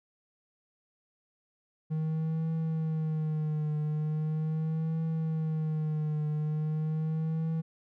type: tone with vibrato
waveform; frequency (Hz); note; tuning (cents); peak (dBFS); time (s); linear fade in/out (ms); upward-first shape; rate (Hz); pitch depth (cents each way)
triangle; 156.4; D#3; +9; -26; 1.9-7.62; 20; triangle; 0.4; 60
effects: none